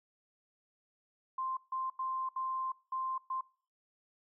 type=tone bursts at uneven times; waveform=sine; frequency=1046.5 Hz; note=C6; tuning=in tune; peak=-33 dBFS; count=6; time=1.38-1.57 / 1.72-1.9 / 1.99-2.29 / 2.36-2.72 / 2.92-3.18 / 3.3-3.41 s; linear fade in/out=5 ms; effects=noise-tail reverb RT60 0.5 s tail -24 dB re dry